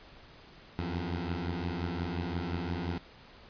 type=beating tone pair; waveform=15% pulse; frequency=83.8 / 89.5 Hz; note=E2 / F2; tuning=+29 / +43 cents; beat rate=5.7 Hz; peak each=-29 dBFS; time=0.79-2.98 s; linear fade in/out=0 ms; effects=pink hiss -54 dBFS RMS until 3.49 s + resampled to 11025 Hz